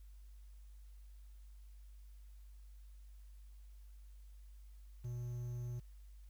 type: tone with quantisation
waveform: triangle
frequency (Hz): 121.4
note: B2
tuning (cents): -29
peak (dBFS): -38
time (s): 5.04-5.8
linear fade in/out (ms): 10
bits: 11
effects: added 50 Hz sine -53 dBFS peak until 6.29 s + white hiss -75 dBFS RMS until 6.29 s